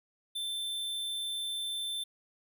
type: tone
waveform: square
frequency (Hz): 3547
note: A7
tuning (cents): +13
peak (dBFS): -34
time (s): 0.35-2.04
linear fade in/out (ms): 10
effects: none